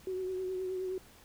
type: tone with vibrato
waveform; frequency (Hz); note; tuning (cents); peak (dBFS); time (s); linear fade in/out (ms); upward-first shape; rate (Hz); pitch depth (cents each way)
sine; 372.4; F#4; +11; -33; 0.07-0.98; 2; triangle; 9.5; 34
effects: added 69 Hz sine -68 dBFS peak until 1.24 s + pink hiss -58 dBFS RMS until 1.24 s